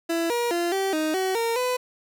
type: tone with pitch steps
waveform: 30% pulse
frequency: 333.6 / 476.6 / 344.8 / 387.1 / 311.4 / 377.2 / 461 / 501 Hz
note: E4 / A#4 / F4 / G4 / D#4 / F#4 / A#4 / B4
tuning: +21 / +38 / -22 / -22 / +2 / +33 / -19 / +25 cents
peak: -20 dBFS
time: 0.09-1.77 s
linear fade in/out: 10 ms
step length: 210 ms
effects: none